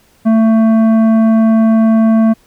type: tone with tanh clipping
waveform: sine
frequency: 222.8 Hz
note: A3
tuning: 22 cents sharp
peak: -8 dBFS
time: 0.25-2.34 s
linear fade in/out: 20 ms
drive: 11 dB
effects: pink hiss -51 dBFS RMS until 2.46 s